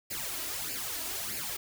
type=noise with flanger; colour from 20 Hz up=white; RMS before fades=-36 dBFS; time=0.1-1.57 s; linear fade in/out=10 ms; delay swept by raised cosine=0.41 to 3.11 ms; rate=1.6 Hz; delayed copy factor=+0.7; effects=none